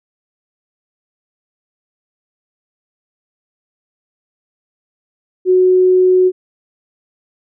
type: tone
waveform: sine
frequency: 368.5 Hz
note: F#4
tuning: 7 cents flat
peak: -7 dBFS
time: 5.45-6.32 s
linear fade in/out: 50 ms
effects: none